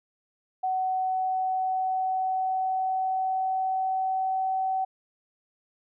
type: tone with pitch glide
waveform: sine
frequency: 750 to 759.6 Hz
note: F#5 to F#5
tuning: +23 to +45 cents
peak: -24 dBFS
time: 0.63-4.85 s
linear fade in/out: 10 ms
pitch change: +22 cents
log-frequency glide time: 0.97-4.53 s
effects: none